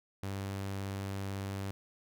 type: tone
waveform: sawtooth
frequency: 98 Hz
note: G2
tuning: in tune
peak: -32 dBFS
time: 0.23-1.71 s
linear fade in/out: 0 ms
effects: none